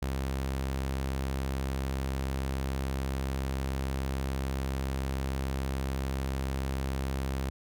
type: tone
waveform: sawtooth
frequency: 66.9 Hz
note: C2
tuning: 39 cents sharp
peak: -26 dBFS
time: 0.02-7.5 s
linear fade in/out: 5 ms
effects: none